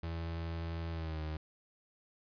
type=tone with pitch glide; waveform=35% pulse; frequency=82.9 to 77.8 Hz; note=E2 to D#2; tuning=+10 to 0 cents; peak=-35 dBFS; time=0.03-1.37 s; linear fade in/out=5 ms; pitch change=-110 cents; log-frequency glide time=0.92-1.2 s; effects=resampled to 11025 Hz